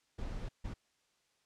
brown noise bursts at uneven times, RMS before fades -40 dBFS, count 2, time 0.18-0.49 / 0.64-0.74 s, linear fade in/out 10 ms, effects white hiss -75 dBFS RMS until 1.45 s + low-pass 7000 Hz 12 dB/octave

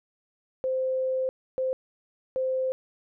sine tone bursts at uneven times, 520 Hz, C5, 11 cents flat, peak -24 dBFS, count 3, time 0.64-1.29 / 1.58-1.73 / 2.36-2.72 s, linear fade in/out 0 ms, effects none

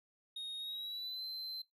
triangle tone with pitch glide, 3729 to 4090 Hz, A#7 to C8, 0 to -40 cents, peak -39 dBFS, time 0.36-1.62 s, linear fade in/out 5 ms, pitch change +160 cents, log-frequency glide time 0.58-1.25 s, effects noise-tail reverb RT60 0.2 s tail -24 dB re dry

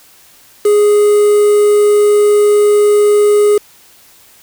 triangle tone with quantisation, 415.3 Hz, G#4, in tune, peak -4 dBFS, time 0.65-3.58 s, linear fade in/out 5 ms, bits 4, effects white hiss -44 dBFS RMS until 4.42 s

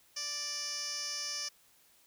15% pulse tone with band-pass filter, 587.3 Hz, D5, in tune, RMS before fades -38 dBFS, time 0.16-1.49 s, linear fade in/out 10 ms, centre 5200 Hz, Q 4.2, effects white hiss -65 dBFS RMS until 2.06 s

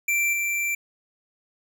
square tone with level steps, 2349 Hz, D7, in tune, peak -21 / -24 dBFS, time 0.08-0.75 s, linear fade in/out 5 ms, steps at 0.33 s, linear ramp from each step 2 ms, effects none

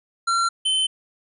square tone pair in turn, 1366 / 3067 Hz, F6 / G7, -39 / -38 cents, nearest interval octave + major second, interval 1401 cents, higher second, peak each -19 dBFS, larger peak neither, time 0.27-0.49 / 0.65-0.87 s, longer neither, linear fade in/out 10 ms, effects resampled to 24000 Hz

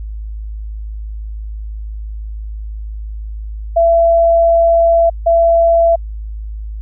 sine tone bursts at uneven times, 671 Hz, E5, 31 cents sharp, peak -7 dBFS, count 2, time 3.76-5.1 / 5.26-5.96 s, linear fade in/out 10 ms, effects added 53 Hz sine -22 dBFS peak until 6.81 s

